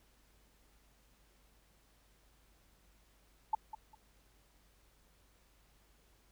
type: tone with echo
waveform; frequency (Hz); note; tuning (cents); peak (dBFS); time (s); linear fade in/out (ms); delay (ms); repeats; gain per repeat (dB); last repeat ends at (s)
sine; 872; A5; -16; -27; 3.53-3.55; 5; 200; 2; -13; 3.95
effects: added 50 Hz sine -68 dBFS peak until 6.31 s + pink hiss -70 dBFS RMS until 6.31 s